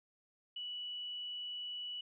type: tone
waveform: sine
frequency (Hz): 2950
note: F#7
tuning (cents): -6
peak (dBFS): -40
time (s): 0.56-2.01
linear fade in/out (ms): 5
effects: none